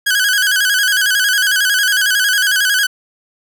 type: tone with vibrato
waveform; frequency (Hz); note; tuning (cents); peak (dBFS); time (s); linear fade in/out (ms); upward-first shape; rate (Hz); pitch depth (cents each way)
sawtooth; 1573; G6; +6; -8; 0.06-2.87; 10; square; 11; 76
effects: none